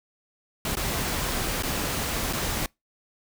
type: noise with dropouts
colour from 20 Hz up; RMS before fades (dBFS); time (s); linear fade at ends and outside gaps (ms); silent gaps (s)
pink; -28; 0.65-2.66; 2; 0.754-0.769 / 1.625-1.633 / 2.328-2.332
effects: noise-tail reverb RT60 0.2 s tail -26 dB re dry